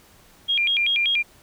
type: tone with vibrato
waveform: sine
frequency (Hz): 2794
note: F7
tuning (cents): 0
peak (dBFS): -18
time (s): 0.48-1.23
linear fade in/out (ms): 20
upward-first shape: square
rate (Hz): 5.2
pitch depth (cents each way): 270
effects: pink hiss -53 dBFS RMS until 1.42 s